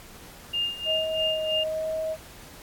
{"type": "tone with tremolo", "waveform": "sine", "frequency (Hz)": 2815, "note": "F7", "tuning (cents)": 13, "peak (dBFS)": -23, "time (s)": [0.53, 1.64], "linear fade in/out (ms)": 10, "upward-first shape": "sine", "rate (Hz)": 3.1, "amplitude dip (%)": 80}
{"type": "tone with vibrato", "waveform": "sine", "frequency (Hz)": 631, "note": "D#5", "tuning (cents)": 24, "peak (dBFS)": -26, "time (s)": [0.85, 2.17], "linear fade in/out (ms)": 50, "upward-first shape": "sine", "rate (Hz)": 1.1, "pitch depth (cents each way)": 12}
{"effects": ["pink hiss -47 dBFS RMS until 2.62 s", "AAC 64 kbps"]}